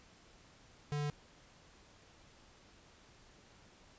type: tone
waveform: square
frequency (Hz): 146.83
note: D3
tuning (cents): 0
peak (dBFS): -35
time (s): 0.92-1.1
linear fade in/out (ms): 0
effects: pink hiss -62 dBFS RMS until 3.98 s + resampled to 16000 Hz